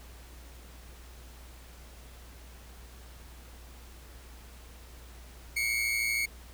40% pulse tone pair together, 2170 / 2283 Hz, C#7 / D7, -37 / -50 cents, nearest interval minor second, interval 87 cents, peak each -28 / -32 dBFS, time 5.56-6.26 s, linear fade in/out 10 ms, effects added 60 Hz sine -48 dBFS peak until 6.53 s + pink hiss -54 dBFS RMS until 6.53 s

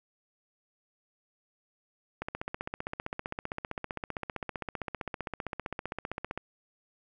click train, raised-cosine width 0.5 ms, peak -19 dBFS, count 65, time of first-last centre 2.22-6.376 s, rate 15.4 Hz, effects none

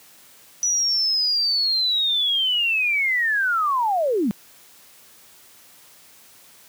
sine linear sweep, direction down, 5920 to 185 Hz, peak -18 dBFS, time 0.63-4.31 s, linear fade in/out 0 ms, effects white hiss -50 dBFS RMS until 6.68 s + high-pass 80 Hz 12 dB/octave

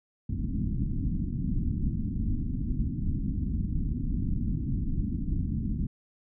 pink low-pass noise, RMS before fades -29 dBFS, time 0.29-5.87 s, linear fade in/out 5 ms, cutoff 280 Hz, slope 48 dB/octave, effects none

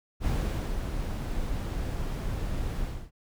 brown noise with ADSR envelope, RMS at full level -26 dBFS, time 0.2-3.11 s, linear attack 60 ms, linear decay 490 ms, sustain -5 dB, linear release 290 ms, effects none

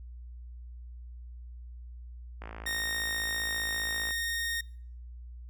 click train, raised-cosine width 0.5 ms, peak -27 dBFS, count 94, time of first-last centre 2.42-4.108 s, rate 55.1 Hz
sawtooth tone, 1851 Hz, A#6, 13 cents flat, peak -27 dBFS, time 2.66-4.61 s, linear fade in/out 5 ms
effects noise-tail reverb RT60 0.6 s tail -26 dB re dry + added 60 Hz sine -42 dBFS peak until 5.49 s

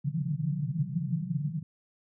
pink band-pass noise, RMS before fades -31 dBFS, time 0.04-1.63 s, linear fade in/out 5 ms, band 130 to 180 Hz, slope 96 dB/octave, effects none

